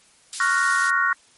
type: high-pass noise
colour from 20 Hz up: pink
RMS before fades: -32 dBFS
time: 0.33-0.9 s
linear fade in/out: 0 ms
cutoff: 4800 Hz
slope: 12 dB/octave
type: chord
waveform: sine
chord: Gb major seventh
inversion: second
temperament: equal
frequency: 1108.7 / 1396.9 / 1480 / 1864.7 Hz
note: Db6 / F6 / Gb6 / Bb6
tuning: 0 / 0 / 0 / 0 cents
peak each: -23 dBFS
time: 0.4-1.13 s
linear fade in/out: 2 ms
effects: white hiss -55 dBFS RMS until 1.37 s + MP3 48 kbps